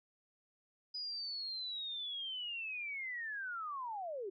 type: linear sweep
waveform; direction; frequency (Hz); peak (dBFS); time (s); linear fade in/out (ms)
sine; down; 4979 to 362.3; -39; 0.94-4.3; 10
effects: none